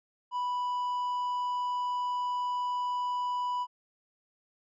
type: tone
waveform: triangle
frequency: 987 Hz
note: B5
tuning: 1 cent flat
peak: -27 dBFS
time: 0.31-3.67 s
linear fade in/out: 50 ms
effects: resampled to 16000 Hz